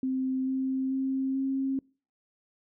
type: tone with pitch steps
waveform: sine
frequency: 261.2 / 263.6 / 266.1 / 268.5 Hz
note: C4 / C4 / C4 / C4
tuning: -3 / +13 / +29 / +45 cents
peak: -26 dBFS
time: 0.03-1.79 s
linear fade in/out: 2 ms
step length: 440 ms
effects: noise-tail reverb RT60 0.4 s tail -26 dB re dry